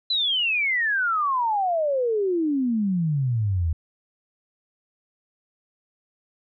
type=exponential sweep; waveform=sine; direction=down; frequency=4065 to 77.3 Hz; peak=-20 dBFS; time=0.1-3.73 s; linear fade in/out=5 ms; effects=none